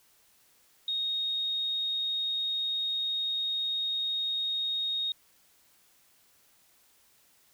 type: tone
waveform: sine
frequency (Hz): 3729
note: A#7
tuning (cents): 0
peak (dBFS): -28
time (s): 0.88-5.12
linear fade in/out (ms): 2
effects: white hiss -64 dBFS RMS until 7.53 s